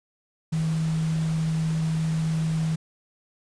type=tone in noise; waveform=sine; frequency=160.1 Hz; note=D#3; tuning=50 cents sharp; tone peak=-22 dBFS; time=0.52-2.76 s; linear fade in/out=10 ms; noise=pink; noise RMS=-40 dBFS; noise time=0.52-2.76 s; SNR=+15 dB; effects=resampled to 22050 Hz